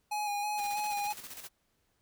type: tone with vibrato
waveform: square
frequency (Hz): 829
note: G#5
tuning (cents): -3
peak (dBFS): -32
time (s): 0.11-1.13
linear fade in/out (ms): 10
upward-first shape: square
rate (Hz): 3.1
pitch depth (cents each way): 22
type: noise with tremolo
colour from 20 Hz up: white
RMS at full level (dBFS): -44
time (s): 0.57-1.49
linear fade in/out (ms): 20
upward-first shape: square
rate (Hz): 15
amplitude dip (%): 55
effects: pink hiss -75 dBFS RMS until 2.01 s